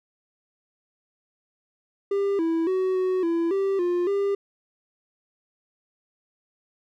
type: tone with pitch steps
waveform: triangle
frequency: 398.4 / 328.6 / 374.5 / 371.3 / 335.2 / 390.7 / 352.5 / 399.1 Hz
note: G4 / E4 / F#4 / F#4 / E4 / G4 / F4 / G4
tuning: +28 / -5 / +21 / +6 / +29 / -6 / +16 / +31 cents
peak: -19 dBFS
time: 2.11-4.35 s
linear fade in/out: 5 ms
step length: 280 ms
effects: none